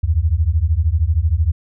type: beating tone pair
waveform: sine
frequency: 74 / 87 Hz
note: D2 / F2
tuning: +14 / -6 cents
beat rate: 13 Hz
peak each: -16 dBFS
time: 0.03-1.52 s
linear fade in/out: 10 ms
effects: none